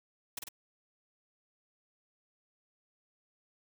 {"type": "noise with echo", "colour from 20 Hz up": "white", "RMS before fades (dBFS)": -38, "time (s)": [0.37, 0.39], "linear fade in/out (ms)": 5, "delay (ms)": 49, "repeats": 2, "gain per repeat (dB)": -3, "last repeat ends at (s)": 0.488, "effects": []}